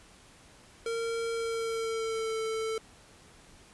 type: tone with pitch glide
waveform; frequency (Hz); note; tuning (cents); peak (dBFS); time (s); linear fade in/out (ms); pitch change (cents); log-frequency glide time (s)
square; 459.6 to 443.4; A#4 to A4; -25 to +13; -31; 0.86-2.78; 2; -62; 1.32-2.39
effects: pink hiss -56 dBFS RMS until 3.73 s + resampled to 24000 Hz